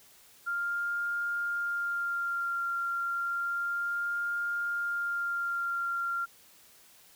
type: tone with vibrato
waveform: sine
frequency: 1395 Hz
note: F6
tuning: 2 cents flat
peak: -29 dBFS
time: 0.46-6.26 s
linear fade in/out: 20 ms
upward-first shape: sine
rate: 0.31 Hz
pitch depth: 14 cents each way
effects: white hiss -58 dBFS RMS until 7.15 s